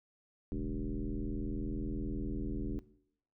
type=tone with frequency modulation; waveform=sine; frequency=130.81 Hz; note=C3; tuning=in tune; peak=-33 dBFS; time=0.52-2.79 s; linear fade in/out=0 ms; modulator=80.4 Hz; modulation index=2.8; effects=noise-tail reverb RT60 0.7 s tail -19 dB re dry